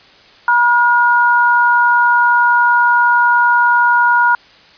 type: tone pair together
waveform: sine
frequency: 962.7 / 1432 Hz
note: B5 / F6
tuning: -45 / +43 cents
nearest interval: perfect fifth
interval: 688 cents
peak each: -11 dBFS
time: 0.48-4.35 s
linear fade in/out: 2 ms
effects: white hiss -44 dBFS RMS until 4.77 s + resampled to 11025 Hz